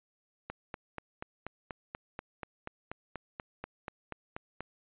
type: click train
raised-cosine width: 0.5 ms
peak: -23 dBFS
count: 18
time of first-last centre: 0.5-4.606 s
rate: 4.14 Hz
effects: resampled to 8000 Hz